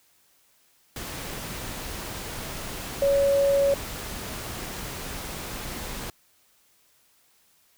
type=tone in noise; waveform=sine; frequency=558 Hz; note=C#5; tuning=11 cents sharp; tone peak=-18 dBFS; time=3.02-3.74 s; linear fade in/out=2 ms; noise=pink; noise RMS=-35 dBFS; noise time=0.96-6.1 s; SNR=+14 dB; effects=white hiss -63 dBFS RMS until 7.77 s